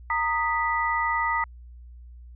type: tone cluster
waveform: sine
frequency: 923 / 1239 / 1969 Hz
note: A#5 / D#6 / B6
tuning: -17 / -8 / -6 cents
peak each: -26 / -27 / -27 dBFS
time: 0.1-1.44 s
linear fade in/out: 2 ms
effects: added 60 Hz sine -42 dBFS peak until 2.35 s